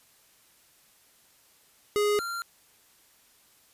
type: tone pair in turn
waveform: square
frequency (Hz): 414.8 / 1381.6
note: G#4 / F6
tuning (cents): -2 / -19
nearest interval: octave + major sixth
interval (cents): 2083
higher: second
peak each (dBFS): -23 / -32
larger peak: first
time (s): 1.96-2.19 / 2.19-2.42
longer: neither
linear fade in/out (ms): 0
effects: white hiss -61 dBFS RMS until 3.73 s + resampled to 32000 Hz